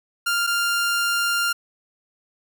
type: tone pair in turn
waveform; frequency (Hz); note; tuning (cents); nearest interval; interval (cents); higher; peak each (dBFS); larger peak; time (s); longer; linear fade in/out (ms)
sawtooth; 1396.9 / 1396.9; F6 / F6; 0 / 0; unison; 0; neither; -16; neither; 0.26-0.47 / 0.47-1.53; second; 10
effects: none